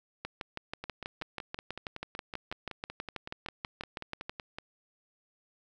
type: two click trains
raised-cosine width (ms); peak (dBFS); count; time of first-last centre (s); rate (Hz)
0.3; -23 / -20; 21 / 26; 0.84-4.585 / 0.25-4.295; 5.34 / 6.18
effects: none